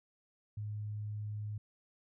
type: tone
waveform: sine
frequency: 105.3 Hz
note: G#2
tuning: 24 cents sharp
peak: -37 dBFS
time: 0.57-1.58 s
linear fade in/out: 5 ms
effects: none